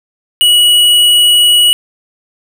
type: tone with hard clipping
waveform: sine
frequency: 2922 Hz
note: F#7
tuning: 22 cents flat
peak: -6 dBFS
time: 0.41-1.73 s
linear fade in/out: 0 ms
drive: 12 dB
effects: none